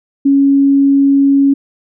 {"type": "tone", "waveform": "sine", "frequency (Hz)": 277.2, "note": "C#4", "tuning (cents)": 0, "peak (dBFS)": -6, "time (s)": [0.25, 1.54], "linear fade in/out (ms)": 10, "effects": []}